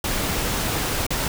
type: noise with dropouts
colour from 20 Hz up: pink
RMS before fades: -24 dBFS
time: 0.04-1.28 s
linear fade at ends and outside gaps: 2 ms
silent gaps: 1.066-1.105 s
effects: none